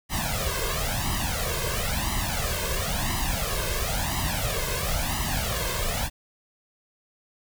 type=noise with flanger; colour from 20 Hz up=pink; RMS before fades=-27 dBFS; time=0.09-6.1 s; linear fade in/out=50 ms; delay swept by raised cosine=1 to 1.92 ms; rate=0.98 Hz; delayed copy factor=+0.95; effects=none